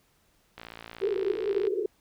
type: click train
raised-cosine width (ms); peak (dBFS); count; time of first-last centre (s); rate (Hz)
0.3; -25; 63; 0.58-1.67; 56.9
type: band-pass noise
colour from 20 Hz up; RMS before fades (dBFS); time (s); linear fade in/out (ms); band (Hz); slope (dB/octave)
white; -28; 1.01-1.86; 5; 370 to 430; 96
effects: pink hiss -67 dBFS RMS until 2 s